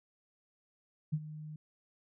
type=tone with ADSR envelope; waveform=sine; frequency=153.3 Hz; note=D#3; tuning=25 cents flat; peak=-27 dBFS; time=1.12-1.56 s; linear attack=17 ms; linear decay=51 ms; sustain=-15 dB; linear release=3 ms; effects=none